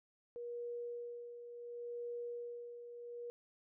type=tone with tremolo; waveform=sine; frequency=477.8 Hz; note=A#4; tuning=43 cents sharp; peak=-40 dBFS; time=0.36-3.3 s; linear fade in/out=0 ms; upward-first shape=sine; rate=0.7 Hz; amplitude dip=60%; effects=none

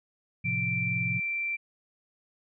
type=chord; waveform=sine; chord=F major; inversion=first; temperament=equal; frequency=110 / 130.81 / 174.61 Hz; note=A2 / C3 / F3; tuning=0 / 0 / 0 cents; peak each=-34 dBFS; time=0.44-1.2 s; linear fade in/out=10 ms
type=tone; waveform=sine; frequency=2349 Hz; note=D7; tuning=in tune; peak=-28 dBFS; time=0.44-1.57 s; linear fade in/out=20 ms
effects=none

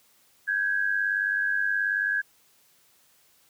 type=tone pair together; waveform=sine; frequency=1562.5 / 1661.2 Hz; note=G6 / G#6; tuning=-6 / 0 cents; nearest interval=minor second; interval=106 cents; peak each=-27 / -25 dBFS; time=0.47-2.22 s; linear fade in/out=20 ms; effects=white hiss -62 dBFS RMS until 3.49 s + high-pass 60 Hz 12 dB/octave

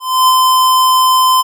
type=tone with ADSR envelope; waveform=square; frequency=1029 Hz; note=C6; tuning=29 cents flat; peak=-6 dBFS; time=0-1.43 s; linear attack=280 ms; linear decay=34 ms; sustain=-2 dB; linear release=26 ms; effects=none

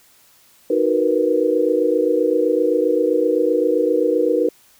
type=chord; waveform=sine; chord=B major seventh; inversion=first; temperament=equal; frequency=311.1 / 370 / 466.2 / 493.9 Hz; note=D#4 / F#4 / A#4 / B4; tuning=0 / 0 / 0 / 0 cents; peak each=-21 / -22 / -19 / -19 dBFS; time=0.7-4.49 s; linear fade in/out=5 ms; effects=white hiss -53 dBFS RMS until 4.79 s

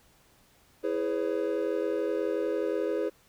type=chord; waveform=triangle; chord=C# minor seventh; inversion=first; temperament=equal with one note detuned; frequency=329.6 / 415.3 / 503.1 / 554.4 Hz; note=E4 / G#4 / B4 / C#5; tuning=0 / 0 / +32 / 0 cents; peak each=-31 / -29 / -30 / -33 dBFS; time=0.83-3.1 s; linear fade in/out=20 ms; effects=pink hiss -62 dBFS RMS until 3.28 s

